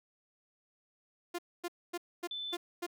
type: tone bursts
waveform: sawtooth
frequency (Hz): 349.2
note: F4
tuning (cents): 0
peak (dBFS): -31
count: 6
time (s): 1.34-2.866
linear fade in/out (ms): 10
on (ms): 46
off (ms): 250
type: tone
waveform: sine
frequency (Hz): 3519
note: A7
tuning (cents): 0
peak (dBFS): -37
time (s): 2.31-2.55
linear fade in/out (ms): 2
effects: none